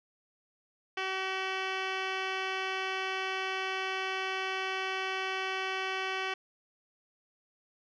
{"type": "tone with low-pass filter", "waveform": "10% pulse", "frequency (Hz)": 380, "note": "F#4", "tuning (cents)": 46, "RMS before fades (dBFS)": -34, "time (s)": [0.97, 6.34], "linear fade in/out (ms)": 5, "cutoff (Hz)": 3400, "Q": 3.5, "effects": []}